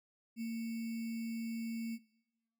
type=tone with sample-and-hold; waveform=sine; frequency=228.3 Hz; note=A#3; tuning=36 cents flat; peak=-36 dBFS; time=0.36-1.99 s; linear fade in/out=50 ms; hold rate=2450 Hz; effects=noise-tail reverb RT60 1.0 s tail -23 dB re dry